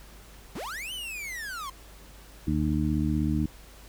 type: linear two-way sweep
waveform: 45% pulse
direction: up then down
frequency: 109.3 to 3090 to 1024 Hz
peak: -34 dBFS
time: 0.55-1.7 s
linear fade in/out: 5 ms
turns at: 0.93 s
type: harmonic tone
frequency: 76.1 Hz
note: D#2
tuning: 38 cents flat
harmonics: 1 / 2 / 3 / 4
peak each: -29 / -29 / -29 / -29 dBFS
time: 2.47-3.46 s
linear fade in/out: 5 ms
effects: added 50 Hz sine -49 dBFS peak until 3.88 s + pink hiss -52 dBFS RMS until 3.88 s